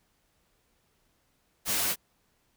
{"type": "noise with comb filter", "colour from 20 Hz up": "white", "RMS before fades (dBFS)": -28, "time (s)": [1.65, 1.96], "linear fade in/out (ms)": 50, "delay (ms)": 10, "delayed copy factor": 0.5, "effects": ["pink hiss -71 dBFS RMS until 2.56 s"]}